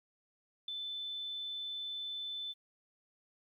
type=tone with ADSR envelope; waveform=sine; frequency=3520 Hz; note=A7; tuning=in tune; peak=-34 dBFS; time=0.68-2.54 s; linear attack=4 ms; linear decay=6 ms; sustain=-4 dB; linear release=31 ms; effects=12-bit